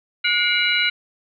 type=tone cluster; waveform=sine; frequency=1445 / 2124 / 2316 / 2898 / 3963 Hz; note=F#6 / C7 / D7 / F#7 / B7; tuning=-41 / +25 / -25 / -37 / +5 cents; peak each=-23 dBFS; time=0.24-0.9 s; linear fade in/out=10 ms; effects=none